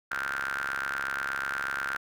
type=ring-modulated tone; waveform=sawtooth; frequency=68.3 Hz; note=C#2; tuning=25 cents flat; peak=-23 dBFS; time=0.11-1.97 s; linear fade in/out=5 ms; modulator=1480 Hz; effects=none